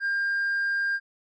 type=tone with tanh clipping; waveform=sine; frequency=1602 Hz; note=G6; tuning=37 cents sharp; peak=-24 dBFS; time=0-1 s; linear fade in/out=50 ms; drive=1 dB; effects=none